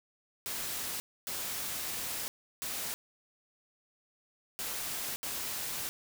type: noise bursts at uneven times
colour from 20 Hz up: white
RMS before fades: -37 dBFS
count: 5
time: 0.46-1 / 1.27-2.28 / 2.62-2.94 / 4.59-5.16 / 5.23-5.89 s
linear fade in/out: 0 ms
effects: none